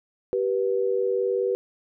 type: tone pair together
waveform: sine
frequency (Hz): 388 / 487.1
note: G4 / B4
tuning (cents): -18 / -24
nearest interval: major third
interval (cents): 394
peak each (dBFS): -24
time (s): 0.33-1.55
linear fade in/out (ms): 0
effects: none